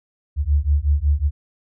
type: beating tone pair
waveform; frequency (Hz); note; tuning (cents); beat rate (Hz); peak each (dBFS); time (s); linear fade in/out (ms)
sine; 70.2 / 75.6; C#2 / D#2; +22 / -49; 5.4; -18; 0.36-1.31; 50
effects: none